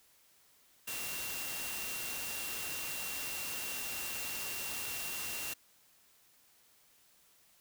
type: tone in noise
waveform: sine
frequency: 2749 Hz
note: F7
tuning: 28 cents flat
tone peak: -44 dBFS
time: 0.87-5.54 s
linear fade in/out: 10 ms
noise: white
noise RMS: -40 dBFS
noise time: 0.87-5.54 s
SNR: -7 dB
effects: white hiss -66 dBFS RMS until 7.6 s